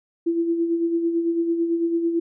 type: tone with tremolo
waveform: sine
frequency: 335.8 Hz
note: E4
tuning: 32 cents sharp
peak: -17 dBFS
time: 0.26-2.2 s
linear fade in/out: 10 ms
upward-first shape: sine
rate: 9 Hz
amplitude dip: 50%
effects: none